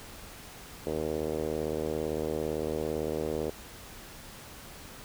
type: tone with low-pass filter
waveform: 5% pulse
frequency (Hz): 77.78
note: D#2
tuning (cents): 0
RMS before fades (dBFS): -32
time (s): 0.87-3.5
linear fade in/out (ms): 0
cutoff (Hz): 470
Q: 2.9
effects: pink hiss -47 dBFS RMS until 5.04 s